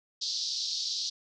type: band-pass noise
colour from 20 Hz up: pink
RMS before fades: -33 dBFS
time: 0.21-1.1 s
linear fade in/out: 10 ms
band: 3900 to 5600 Hz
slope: 48 dB/octave
effects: none